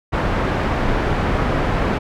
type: low-pass noise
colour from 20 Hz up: pink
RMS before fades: -19 dBFS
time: 0.12-1.99 s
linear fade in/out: 20 ms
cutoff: 1700 Hz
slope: 12 dB/octave
effects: none